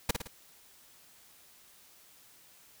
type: noise with echo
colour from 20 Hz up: pink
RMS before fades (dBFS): -26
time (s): 0.09-0.11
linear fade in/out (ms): 5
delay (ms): 55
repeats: 3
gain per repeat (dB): -6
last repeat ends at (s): 0.275
effects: white hiss -59 dBFS RMS until 2.8 s